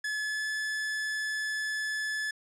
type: tone with pitch glide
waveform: 45% pulse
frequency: 1714 to 1725.9 Hz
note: A6 to A6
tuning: -46 to -34 cents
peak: -30 dBFS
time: 0.04-2.31 s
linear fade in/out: 5 ms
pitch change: +12 cents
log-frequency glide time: 0.21-0.46 s
effects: low-pass 9000 Hz 12 dB/octave